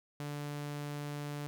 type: tone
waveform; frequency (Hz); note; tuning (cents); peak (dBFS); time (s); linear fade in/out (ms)
sawtooth; 146; D3; -10; -34; 0.2-1.47; 0
effects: none